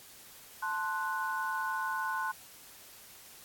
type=chord; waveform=sine; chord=F# diminished; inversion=first; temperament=equal; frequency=880 / 1046.5 / 1480 Hz; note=A5 / C6 / F#6; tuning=0 / 0 / 0 cents; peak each=-37 / -35 / -35 dBFS; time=0.62-2.32 s; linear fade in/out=10 ms; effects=white hiss -53 dBFS RMS until 3.44 s + AAC 64 kbps